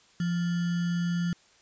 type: tone with sample-and-hold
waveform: sine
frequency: 172.8 Hz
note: F3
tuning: 18 cents flat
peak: -25 dBFS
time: 0.2-1.33 s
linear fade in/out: 2 ms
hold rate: 1575 Hz
effects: white hiss -60 dBFS RMS until 1.61 s + resampled to 16000 Hz